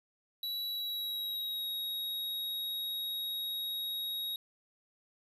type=tone with pitch glide; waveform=square; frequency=3923 to 3785 Hz; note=B7 to A#7; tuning=-12 to +26 cents; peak=-35 dBFS; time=0.43-4.36 s; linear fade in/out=2 ms; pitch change=-62 cents; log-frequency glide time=0.68-1.67 s; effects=none